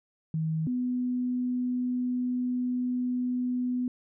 sine tone pair in turn, 159 / 249 Hz, D#3 / B3, +38 / +14 cents, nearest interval minor sixth, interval 776 cents, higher second, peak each -26 dBFS, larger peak neither, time 0.34-0.67 / 0.67-3.88 s, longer second, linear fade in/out 2 ms, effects none

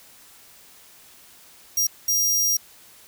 sawtooth tone bursts at uneven times, 5700 Hz, F8, 34 cents sharp, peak -16 dBFS, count 2, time 1.77-1.87 / 2.08-2.57 s, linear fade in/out 5 ms, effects white hiss -50 dBFS RMS until 3.07 s

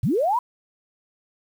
sine linear sweep, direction up, 87.31 to 1015 Hz, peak -18 dBFS, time 0.03-0.39 s, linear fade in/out 5 ms, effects 8-bit

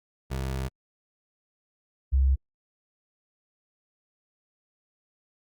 25% pulse / sine tone pair in turn, 66 / 66.69 Hz, C2 / C2, +16 / +34 cents, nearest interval unison, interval 18 cents, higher second, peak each -25 / -18 dBFS, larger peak second, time 0.3-0.69 / 2.12-2.36 s, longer first, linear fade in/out 20 ms, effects Opus 48 kbps

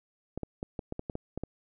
clicks, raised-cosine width 2 ms, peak -21 dBFS, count 10, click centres 0.376 / 0.433 / 0.629 / 0.792 / 0.924 / 0.994 / 1.098 / 1.154 / 1.376 / 1.436 s, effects none

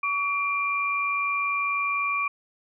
sine tone pair together, 1137.1 / 2379 Hz, C#6 / D7, +44 / +22 cents, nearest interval octave + minor second, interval 1278 cents, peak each -26 dBFS, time 0.03-2.28 s, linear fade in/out 5 ms, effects none

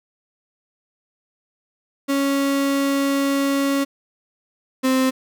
35% pulse tone pair in turn, 277.2 / 261 Hz, C#4 / C4, 0 / -4 cents, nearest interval minor second, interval 104 cents, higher first, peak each -16 / -14 dBFS, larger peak second, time 2.08-3.85 / 4.83-5.11 s, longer first, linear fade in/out 20 ms, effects none

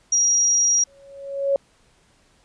sine tone, 5710 Hz, F8, 37 cents sharp, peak -15 dBFS, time 0.12-0.84 s, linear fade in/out 5 ms
click, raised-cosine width 0.2 ms, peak -24 dBFS, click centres 0.791 s
sine tone with exponential growth, 554.4 Hz, C#5, in tune, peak -14 dBFS, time 0.87-1.56 s, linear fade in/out 1 ms, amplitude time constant 150 ms
effects pink hiss -59 dBFS RMS until 2.44 s + resampled to 22050 Hz

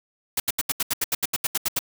white noise bursts, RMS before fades -23 dBFS, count 14, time 0.37-1.791 s, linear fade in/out 5 ms, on 30 ms, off 77 ms, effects none

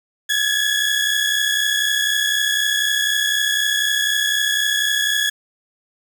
30% pulse tone cluster, 1657 / 1721 / 3346 Hz, G#6 / A6 / G#7, -4 / -39 / +12 cents, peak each -19 dBFS, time 0.29-5.3 s, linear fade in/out 10 ms, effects none

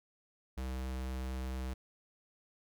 square tone, 64.6 Hz, C2, 21 cents flat, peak -37 dBFS, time 0.57-1.74 s, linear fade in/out 10 ms, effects none

